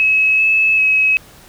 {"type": "tone with pitch steps", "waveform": "sine", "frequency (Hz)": [2571, 2598, 2559], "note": ["E7", "E7", "D#7"], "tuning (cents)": [-44, -26, 48], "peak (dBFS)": -10, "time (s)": [0, 1.17], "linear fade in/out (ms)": 0, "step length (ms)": 390, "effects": ["pink hiss -43 dBFS RMS until 1.48 s"]}